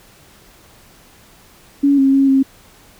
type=tone with pitch steps; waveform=sine; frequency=281.6 / 270.2 / 273 / 268.7 Hz; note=C#4 / C#4 / C#4 / C4; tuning=+27 / -44 / -26 / +46 cents; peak=-9 dBFS; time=1.83-2.43 s; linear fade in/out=10 ms; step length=150 ms; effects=pink hiss -47 dBFS RMS until 2.99 s